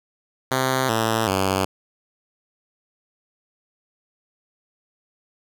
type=tone with pitch steps; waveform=5% pulse; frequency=130.81 / 111.92 / 95.76 Hz; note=C3 / A2 / G2; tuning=0 / +30 / -40 cents; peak=-8 dBFS; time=0.51-1.65 s; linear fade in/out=5 ms; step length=380 ms; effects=none